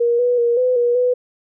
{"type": "tone with pitch steps", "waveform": "sine", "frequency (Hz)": [473.3, 489.8, 473, 504, 480.6, 496.6], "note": ["A#4", "B4", "A#4", "B4", "B4", "B4"], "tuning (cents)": [26, -14, 25, 35, -47, 9], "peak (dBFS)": -13, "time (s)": [0, 1.14], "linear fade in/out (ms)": 10, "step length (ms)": 190, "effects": []}